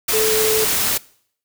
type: tone in noise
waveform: sine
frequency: 436.2 Hz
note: A4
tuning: 15 cents flat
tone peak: -17 dBFS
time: 0.13-0.65 s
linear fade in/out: 10 ms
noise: white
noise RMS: -19 dBFS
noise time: 0.08-0.98 s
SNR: -1 dB
effects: noise-tail reverb RT60 0.6 s tail -22 dB re dry